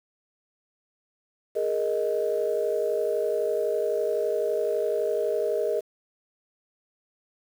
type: chord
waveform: sine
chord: Ab suspended second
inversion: none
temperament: just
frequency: 415.3 / 467.2 / 623 Hz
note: Ab4 / Bb4 / Eb5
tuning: 0 / +4 / +2 cents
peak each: -27 dBFS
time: 1.55-5.81 s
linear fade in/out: 20 ms
effects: tanh soft clip ceiling -14 dBFS + 8-bit